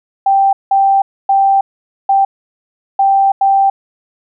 sine tone bursts at uneven times, 784 Hz, G5, in tune, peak -7 dBFS, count 6, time 0.26-0.53 / 0.71-1.02 / 1.29-1.61 / 2.09-2.25 / 2.99-3.32 / 3.41-3.7 s, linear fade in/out 5 ms, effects none

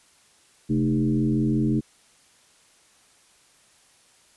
sine tone with frequency modulation, 220 Hz, A3, in tune, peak -19 dBFS, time 0.69-1.81 s, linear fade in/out 20 ms, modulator 85.5 Hz, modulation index 1.3, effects white hiss -58 dBFS RMS until 4.36 s + resampled to 24000 Hz

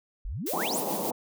sine exponential sweep, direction up, 34.85 to 11720 Hz, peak -31 dBFS, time 0.25-0.8 s, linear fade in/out 0 ms
blue noise with tremolo, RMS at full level -33 dBFS, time 0.46-1.11 s, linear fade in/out 10 ms, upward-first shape sine, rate 6.9 Hz, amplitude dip 40%
white band-pass noise, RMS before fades -32 dBFS, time 0.53-1.12 s, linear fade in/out 5 ms, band 170 to 960 Hz, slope 48 dB/octave
effects none

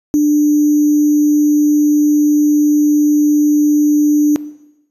sine tone with sample-and-hold, 297.1 Hz, D4, 20 cents sharp, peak -8 dBFS, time 0.14-4.36 s, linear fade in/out 0 ms, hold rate 6300 Hz, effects noise-tail reverb RT60 0.9 s tail -17 dB re dry + resampled to 32000 Hz

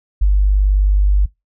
sine tone, 49.47 Hz, G1, 17 cents sharp, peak -9 dBFS, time 0.21-1.26 s, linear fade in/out 10 ms, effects noise-tail reverb RT60 0.2 s tail -23 dB re dry

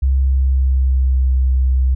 sine tone with pitch glide, 66.6 to 64.67 Hz, C2 to C2, +31 to -20 cents, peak -11 dBFS, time 0.02-1.95 s, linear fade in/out 10 ms, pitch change -51 cents, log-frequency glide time 0.18-1.28 s, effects none

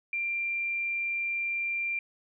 sine tone, 2374 Hz, D7, 18 cents sharp, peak -28 dBFS, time 0.13-1.99 s, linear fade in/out 2 ms, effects none

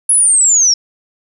sine linear sweep, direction down, 10548 to 5390 Hz, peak -7 dBFS, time 0.09-0.74 s, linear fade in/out 5 ms, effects none

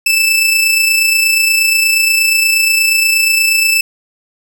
sawtooth tone with amplitude modulation, 2637 Hz, E7, in tune, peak -4 dBFS, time 0.06-3.81 s, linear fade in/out 5 ms, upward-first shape sine, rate 28.4 Hz, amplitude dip 40%, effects none

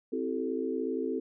sine chord, A minor seventh, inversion first, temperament equal with one note detuned, 261.6 / 329.6 / 382.6 / 440 Hz, C4 / E4 / G4 / A4, 0 / 0 / -42 / 0 cents, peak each -34 / -36 / -36 / -34 dBFS, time 0.12-1.2 s, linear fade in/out 10 ms, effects none

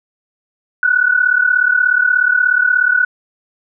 sine tone pair together, 1460.3 / 1497 Hz, F#6 / F#6, -23 / +20 cents, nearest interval unison, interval 43 cents, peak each -13 dBFS, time 0.83-3.05 s, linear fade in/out 2 ms, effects none

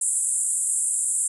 white band-pass noise, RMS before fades -24 dBFS, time 0.01-1.28 s, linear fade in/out 5 ms, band 7500 to 10000 Hz, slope 96 dB/octave, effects none

